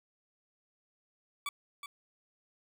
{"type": "tone with echo", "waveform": "20% pulse", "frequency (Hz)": 1146, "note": "D6", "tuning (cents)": -43, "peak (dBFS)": -29, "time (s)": [1.46, 1.49], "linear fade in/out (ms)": 2, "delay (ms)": 370, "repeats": 1, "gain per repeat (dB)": -8, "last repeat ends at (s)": 1.86, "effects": []}